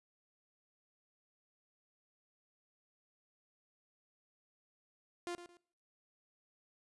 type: tone with echo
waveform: sawtooth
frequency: 349.2 Hz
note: F4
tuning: in tune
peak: -35 dBFS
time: 5.27-5.35 s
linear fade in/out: 0 ms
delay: 110 ms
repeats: 2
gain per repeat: -11 dB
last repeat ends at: 5.57 s
effects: noise-tail reverb RT60 0.6 s tail -23 dB re dry + resampled to 24000 Hz